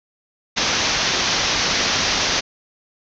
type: low-pass noise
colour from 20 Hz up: white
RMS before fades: -20 dBFS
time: 0.56-2.41 s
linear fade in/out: 20 ms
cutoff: 6300 Hz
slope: 96 dB/octave
effects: none